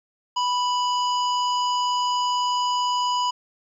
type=harmonic tone with a mistuned harmonic; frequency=987.8 Hz; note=B5; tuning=in tune; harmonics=1 / 3 / 5 / 7; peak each=-21 / -29 / -33 / -39 dBFS; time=0.36-3.31 s; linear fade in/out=10 ms; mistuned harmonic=7; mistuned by=-31 cents; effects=10-bit